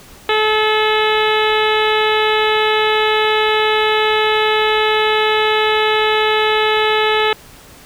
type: harmonic tone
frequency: 431.4 Hz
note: A4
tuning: 34 cents flat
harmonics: 1 / 2 / 3 / 4 / 5 / 6 / 7 / 8 / 9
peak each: -16 / -19 / -21 / -22 / -23 / -24 / -24 / -25 / -26 dBFS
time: 0.29-7.33 s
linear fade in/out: 2 ms
effects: pink hiss -41 dBFS RMS until 7.85 s